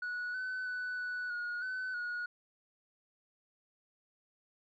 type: tone with pitch steps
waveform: sine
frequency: 1467 / 1511 / 1491 / 1482 / 1443 / 1512 / 1450 Hz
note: F#6 / F#6 / F#6 / F#6 / F#6 / F#6 / F#6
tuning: -15 / +36 / +13 / +2 / -44 / +37 / -35 cents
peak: -33 dBFS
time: 0.02-2.26 s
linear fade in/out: 5 ms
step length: 320 ms
effects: tanh soft clip ceiling -34 dBFS